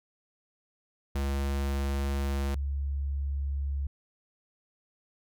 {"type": "tone pair in turn", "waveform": ["square", "sine"], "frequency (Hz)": [69.3, 69.78], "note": ["C#2", "C#2"], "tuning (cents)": [0, 12], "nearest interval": "unison", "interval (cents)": 12, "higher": "second", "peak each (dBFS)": -28, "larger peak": "neither", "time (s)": [[1.15, 2.55], [2.55, 3.87]], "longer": "first", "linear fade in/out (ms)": 5, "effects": []}